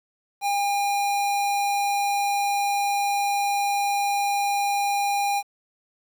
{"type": "tone", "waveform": "square", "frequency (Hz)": 807, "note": "G#5", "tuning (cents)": -50, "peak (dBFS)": -22, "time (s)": [0.41, 5.43], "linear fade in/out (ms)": 50, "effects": ["9-bit"]}